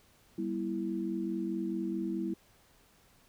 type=chord; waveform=sine; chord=E minor; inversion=first; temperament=equal with one note detuned; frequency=196 / 240.7 / 329.6 Hz; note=G3 / B3 / E4; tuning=0 / -44 / 0 cents; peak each=-36 / -39 / -34 dBFS; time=0.38-2.34 s; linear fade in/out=5 ms; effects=pink hiss -64 dBFS RMS until 3.28 s

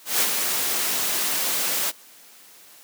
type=noise with ADSR envelope; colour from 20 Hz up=white; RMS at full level=-19 dBFS; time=0.05-1.92 s; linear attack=160 ms; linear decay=56 ms; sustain=-5 dB; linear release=32 ms; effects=white hiss -49 dBFS RMS until 2.83 s + high-pass 200 Hz 12 dB/octave

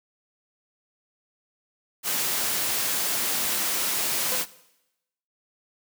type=noise; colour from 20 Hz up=white; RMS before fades=-26 dBFS; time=2.03-4.46 s; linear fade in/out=50 ms
type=tone with exponential decay; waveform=sawtooth; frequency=508 Hz; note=B4; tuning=49 cents sharp; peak=-24 dBFS; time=4.32-4.49 s; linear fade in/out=0 ms; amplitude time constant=36 ms
effects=noise-tail reverb RT60 0.9 s tail -19 dB re dry + high-pass 150 Hz 12 dB/octave

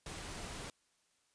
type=noise; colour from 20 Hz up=pink; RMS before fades=-45 dBFS; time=0.06-0.7 s; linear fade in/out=2 ms; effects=white hiss -75 dBFS RMS until 1.34 s + resampled to 22050 Hz

